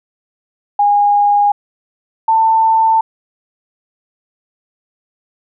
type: tone pair in turn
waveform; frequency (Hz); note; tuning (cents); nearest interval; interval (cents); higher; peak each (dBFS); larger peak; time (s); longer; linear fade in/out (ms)
sine; 819 / 892.3; G#5 / A5; -24 / +24; minor second; 148; second; -8; neither; 0.79-1.52 / 2.28-3.01; neither; 5
effects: none